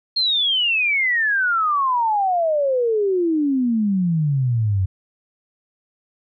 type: exponential sweep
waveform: sine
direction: down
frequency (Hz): 4262 to 91.3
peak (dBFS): -16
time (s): 0.16-4.86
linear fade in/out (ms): 10
effects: none